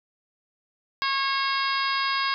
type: harmonic tone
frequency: 545 Hz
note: C#5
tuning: 29 cents flat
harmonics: 2 / 3 / 4 / 5 / 6 / 7 / 8 / 9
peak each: -26 / -30 / -32 / -35 / -35 / -35 / -36 / -32 dBFS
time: 1.02-2.34 s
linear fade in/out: 0 ms
effects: none